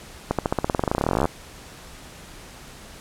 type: accelerating click train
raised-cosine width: 1 ms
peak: -6 dBFS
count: 28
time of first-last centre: 0.31-1.255 s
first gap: 77 ms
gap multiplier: 0.93
effects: pink hiss -43 dBFS RMS until 3 s + low-pass 11000 Hz 12 dB/octave